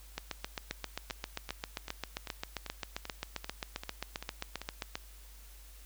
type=two click trains; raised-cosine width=0.2 ms; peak=-23 / -18 dBFS; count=11 / 37; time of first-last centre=0.71-4.616 / 0.18-4.955 s; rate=2.56 / 7.54 Hz; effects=added 50 Hz sine -51 dBFS peak until 5.85 s + white hiss -58 dBFS RMS until 5.85 s